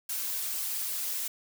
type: noise with flanger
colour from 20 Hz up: blue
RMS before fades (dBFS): -33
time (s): 0.09-1.28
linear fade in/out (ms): 5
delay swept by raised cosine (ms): 1.8 to 5.2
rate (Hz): 3.7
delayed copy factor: +0.8
effects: none